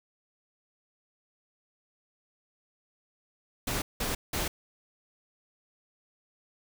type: noise bursts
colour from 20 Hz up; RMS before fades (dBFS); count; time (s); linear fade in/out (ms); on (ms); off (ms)
pink; -31; 3; 3.67-4.48; 5; 150; 180
effects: none